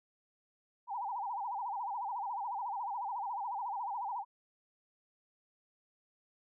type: tone with vibrato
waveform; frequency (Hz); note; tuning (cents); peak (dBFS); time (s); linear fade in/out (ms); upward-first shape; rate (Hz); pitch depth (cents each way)
sine; 880; A5; 0; -35; 0.87-4.25; 50; sine; 14; 210
effects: none